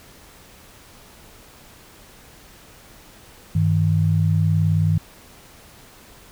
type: tone pair together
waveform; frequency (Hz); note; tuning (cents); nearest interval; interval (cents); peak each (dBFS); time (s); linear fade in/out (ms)
sine; 98.96 / 158; G2 / D#3; +17 / +27; minor sixth; 810; -18; 3.55-4.98; 5
effects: pink hiss -47 dBFS RMS until 6.31 s